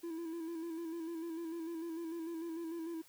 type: tone with vibrato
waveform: triangle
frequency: 331.3 Hz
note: E4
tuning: 9 cents sharp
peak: -37 dBFS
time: 0.03-3.02 s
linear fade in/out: 10 ms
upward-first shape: square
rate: 6.7 Hz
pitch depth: 42 cents each way
effects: white hiss -63 dBFS RMS until 3.08 s